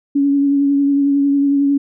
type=tone with vibrato; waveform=sine; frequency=280.9 Hz; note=C#4; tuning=23 cents sharp; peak=-11 dBFS; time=0.15-1.78 s; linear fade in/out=10 ms; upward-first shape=triangle; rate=11 Hz; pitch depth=24 cents each way; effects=none